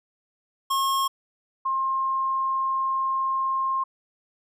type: tone pair in turn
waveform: square / sine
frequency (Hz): 1080 / 1063.9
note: C#6 / C6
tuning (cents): -45 / +29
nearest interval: unison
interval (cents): 26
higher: first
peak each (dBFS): -22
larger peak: neither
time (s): 0.7-1.08 / 1.65-3.84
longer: second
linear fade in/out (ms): 10
effects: none